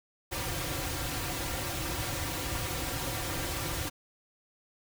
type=noise with comb filter; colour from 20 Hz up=pink; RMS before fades=-34 dBFS; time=0.31-3.9 s; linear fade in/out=20 ms; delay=4.7 ms; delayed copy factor=-0.95; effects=none